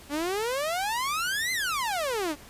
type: exponential two-way sweep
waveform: sawtooth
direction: up then down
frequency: 277.2 to 2093 to 277.2 Hz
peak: -23 dBFS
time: 0.09-2.36 s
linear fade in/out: 50 ms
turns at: 1.52 s
effects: pink hiss -49 dBFS RMS until 2.49 s + resampled to 32000 Hz